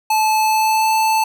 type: tone with pitch glide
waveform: square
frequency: 868 to 879.6 Hz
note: A5 to A5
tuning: -24 to -1 cents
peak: -14 dBFS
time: 0.1-1.24 s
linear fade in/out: 5 ms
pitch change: +23 cents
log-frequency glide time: 0.38-0.95 s
effects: none